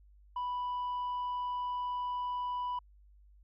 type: tone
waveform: sine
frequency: 987.8 Hz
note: B5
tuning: in tune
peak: -30 dBFS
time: 0.36-2.79 s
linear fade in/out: 5 ms
effects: tanh soft clip ceiling -32 dBFS + added 50 Hz sine -57 dBFS peak until 3.43 s